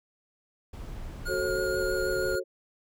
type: noise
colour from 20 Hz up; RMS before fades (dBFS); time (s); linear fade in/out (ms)
brown; -39; 0.73-2.36; 5
type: tone with vibrato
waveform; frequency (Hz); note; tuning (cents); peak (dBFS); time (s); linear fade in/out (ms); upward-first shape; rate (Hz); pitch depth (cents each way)
square; 1426; F6; +36; -33; 1.25-2.4; 20; triangle; 6.2; 16
type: chord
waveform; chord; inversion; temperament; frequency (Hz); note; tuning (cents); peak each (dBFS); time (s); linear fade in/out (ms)
sine; F# minor; none; equal with one note detuned; 370 / 440 / 540.5; F#4 / A4 / C#5; 0 / 0 / -44; -30 / -33 / -31; 1.27-2.44; 50
effects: none